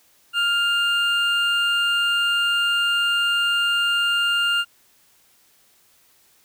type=tone pair together; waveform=triangle; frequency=1403 / 2806 Hz; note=F6 / F7; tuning=+8 / +8 cents; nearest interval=octave; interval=1200 cents; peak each=-19 / -19 dBFS; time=0.33-4.65 s; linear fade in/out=50 ms; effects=white hiss -58 dBFS RMS until 6.44 s

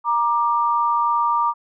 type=tone pair together; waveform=sine; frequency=942 / 1184.7 Hz; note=A#5 / D6; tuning=+18 / +15 cents; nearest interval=major third; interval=397 cents; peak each=-19 dBFS; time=0.04-1.54 s; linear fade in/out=50 ms; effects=none

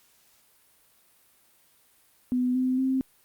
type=tone with pitch steps; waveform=sine; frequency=250 / 256.4 / 263 Hz; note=B3 / C4 / C4; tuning=+21 / -35 / +9 cents; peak=-22 dBFS; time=2.32-3.01 s; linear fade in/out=0 ms; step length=230 ms; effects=white hiss -62 dBFS RMS until 3.24 s + Opus 48 kbps

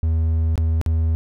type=tone with dropouts; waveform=triangle; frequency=80.7 Hz; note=E2; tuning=36 cents flat; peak=-14 dBFS; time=0.03-1.15 s; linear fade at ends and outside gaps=0 ms; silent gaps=0.556-0.578 / 0.814-0.862 s; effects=none

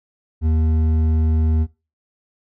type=tone with hard clipping; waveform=triangle; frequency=79.3 Hz; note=D#2; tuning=33 cents sharp; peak=-16 dBFS; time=0.41-1.67 s; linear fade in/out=50 ms; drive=11 dB; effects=noise-tail reverb RT60 0.3 s tail -22 dB re dry

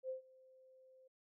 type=tone with ADSR envelope; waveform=sine; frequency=520 Hz; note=C5; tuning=11 cents flat; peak=-38 dBFS; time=0.03-1.08 s; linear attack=63 ms; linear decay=120 ms; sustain=-24 dB; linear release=10 ms; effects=none

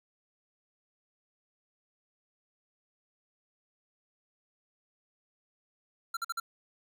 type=tone bursts; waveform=square; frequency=1364 Hz; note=F6; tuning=41 cents flat; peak=-32 dBFS; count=4; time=6.14-6.4 s; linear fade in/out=5 ms; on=29 ms; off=48 ms; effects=none

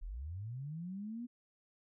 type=linear sweep; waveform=sine; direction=up; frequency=33.28 to 246.9 Hz; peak=-40 dBFS; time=0.01-1.27 s; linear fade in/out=20 ms; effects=none

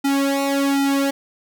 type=tone with flanger; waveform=sawtooth; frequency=277.2 Hz; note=C#4; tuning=in tune; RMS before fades=-19 dBFS; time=0.04-1.11 s; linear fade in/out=10 ms; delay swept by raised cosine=1.8 to 3 ms; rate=1.3 Hz; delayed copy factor=-0.9; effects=none

